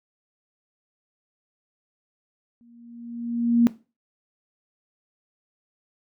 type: tone with exponential growth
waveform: sine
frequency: 235.6 Hz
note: A#3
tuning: 19 cents sharp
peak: -12 dBFS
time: 2.61-3.67 s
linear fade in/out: 0 ms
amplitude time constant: 230 ms
effects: noise-tail reverb RT60 0.3 s tail -17 dB re dry